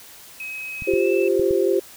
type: tone with pitch glide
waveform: sine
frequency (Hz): 2547 to 2637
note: D#7 to E7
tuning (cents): +40 to 0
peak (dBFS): -29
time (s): 0.4-1.28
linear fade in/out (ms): 2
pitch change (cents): +60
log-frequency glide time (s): 0.93-1.08
type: clicks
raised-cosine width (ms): 5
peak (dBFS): -22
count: 4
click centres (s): 0.822 / 0.937 / 1.396 / 1.509
type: chord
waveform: sine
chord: F suspended second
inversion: none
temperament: just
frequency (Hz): 349.2 / 392.9 / 523.8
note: F4 / G4 / C5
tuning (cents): 0 / +4 / +2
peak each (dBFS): -21 / -19 / -23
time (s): 0.87-1.8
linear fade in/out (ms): 10
effects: white hiss -44 dBFS RMS until 1.96 s